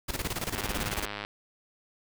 pink noise with tremolo, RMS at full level -31 dBFS, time 0.08-1.06 s, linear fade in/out 10 ms, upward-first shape square, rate 18 Hz, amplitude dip 75%
click train, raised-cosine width 0.3 ms, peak -19 dBFS, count 72, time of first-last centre 0.56-1.249 s, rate 103 Hz
brown noise with exponential decay, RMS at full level -28 dBFS, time 0.78-1.03 s, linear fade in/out 5 ms, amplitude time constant 54 ms
effects none

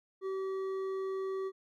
sine tone with hard clipping, 383.2 Hz, G4, 39 cents flat, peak -35 dBFS, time 0.21-1.52 s, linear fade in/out 50 ms, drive 7 dB, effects none

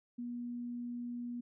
sine tone, 241.1 Hz, B3, 41 cents flat, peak -38 dBFS, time 0.18-1.41 s, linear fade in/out 10 ms, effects none

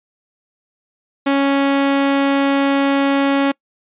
sawtooth tone, 277.2 Hz, C#4, in tune, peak -9 dBFS, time 1.26-3.52 s, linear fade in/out 10 ms, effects noise-tail reverb RT60 0.1 s tail -25 dB re dry + resampled to 8000 Hz

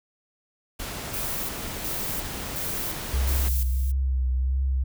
pink noise, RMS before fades -34 dBFS, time 0.79-3.49 s, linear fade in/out 10 ms
violet noise with tremolo, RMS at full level -31 dBFS, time 1.13-3.92 s, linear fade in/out 10 ms, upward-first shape square, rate 1.4 Hz, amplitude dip 70%
sine tone with vibrato, 65.1 Hz, C2, 8 cents flat, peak -21 dBFS, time 3.13-4.84 s, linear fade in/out 10 ms, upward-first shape triangle, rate 1.5 Hz, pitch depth 49 cents each way
effects none

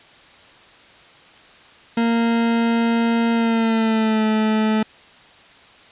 40% pulse tone with pitch glide, 231.5 to 217.2 Hz, A#3 to A3, -12 to -22 cents, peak -15 dBFS, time 1.97-4.83 s, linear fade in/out 5 ms, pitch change -110 cents, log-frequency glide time 3.33-4.24 s, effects white hiss -47 dBFS RMS until 5.91 s + resampled to 8000 Hz

